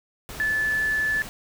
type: tone in noise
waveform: sine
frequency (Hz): 1738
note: A6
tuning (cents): -22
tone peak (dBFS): -21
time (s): 0.4-1.22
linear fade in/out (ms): 0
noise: pink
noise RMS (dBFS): -38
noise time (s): 0.29-1.29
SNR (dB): +14
effects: none